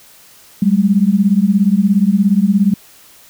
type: beating tone pair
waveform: sine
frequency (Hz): 191.2 / 208.2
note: G3 / G#3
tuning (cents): -43 / +5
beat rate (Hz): 17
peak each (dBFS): -12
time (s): 0.62-2.74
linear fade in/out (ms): 5
effects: white hiss -44 dBFS RMS until 3.29 s